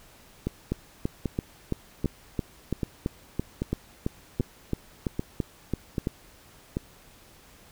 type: two click trains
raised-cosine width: 3 ms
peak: -14 / -13 dBFS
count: 9 / 17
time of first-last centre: 0.47-6.769 / 0.72-6.071 s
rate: 1.27 / 2.99 Hz
effects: pink hiss -54 dBFS RMS until 7.71 s